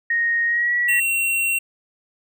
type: tone with pitch glide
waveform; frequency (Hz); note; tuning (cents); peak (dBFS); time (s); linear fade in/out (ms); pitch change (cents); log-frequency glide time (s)
sine; 1864.7 to 1933.8; A#6 to B6; 0 to -37; -17; 0.1-1; 5; +63; 0.46-0.74
type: tone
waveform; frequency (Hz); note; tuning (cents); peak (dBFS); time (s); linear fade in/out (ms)
square; 2732; F7; -39; -19; 0.88-1.59; 10
effects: none